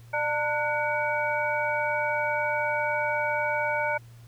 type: tone cluster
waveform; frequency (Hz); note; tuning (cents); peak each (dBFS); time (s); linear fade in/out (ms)
sine; 598 / 901 / 1471 / 2267; D5 / A5 / F#6 / C#7; +31 / +41 / -11 / +38; -29 / -29 / -30 / -31; 0.13-3.98; 10
effects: added 117 Hz sine -46 dBFS peak until 4.27 s + pink hiss -59 dBFS RMS until 4.27 s